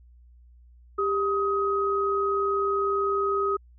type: tone pair together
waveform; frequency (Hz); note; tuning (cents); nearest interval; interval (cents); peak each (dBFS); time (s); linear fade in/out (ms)
sine; 396.8 / 1260.9; G4 / D#6; +21 / +23; octave + minor sixth; 2002; -25 / -25; 0.98-3.57; 10
effects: added 60 Hz sine -50 dBFS peak until 3.78 s